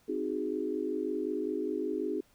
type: chord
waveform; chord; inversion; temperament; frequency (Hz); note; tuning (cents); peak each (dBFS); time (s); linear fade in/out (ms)
sine; Ab dominant seventh; first; equal; 261.6 / 311.1 / 370 / 415.3; C4 / Eb4 / Gb4 / Ab4; 0 / 0 / 0 / 0; -38 / -35 / -36 / -35; 0.08-2.21; 10
effects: pink hiss -66 dBFS RMS until 2.34 s